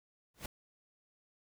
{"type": "noise with exponential growth", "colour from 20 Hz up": "pink", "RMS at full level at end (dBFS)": -37, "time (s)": [0.34, 0.46], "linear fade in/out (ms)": 5, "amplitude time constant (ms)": 25, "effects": []}